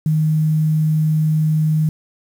sine tone with quantisation, 155.56 Hz, D#3, in tune, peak -13 dBFS, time 0.06-1.89 s, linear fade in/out 2 ms, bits 7, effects none

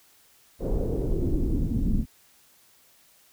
brown noise with low-pass filter sweep, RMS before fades -25 dBFS, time 0.59-2.06 s, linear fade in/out 50 ms, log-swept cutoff 540 to 210 Hz, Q 3.2, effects white hiss -59 dBFS RMS until 3.32 s

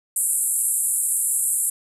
pink band-pass noise, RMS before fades -22 dBFS, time 0.16-1.7 s, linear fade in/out 5 ms, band 7800 to 12000 Hz, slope 96 dB/octave, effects none

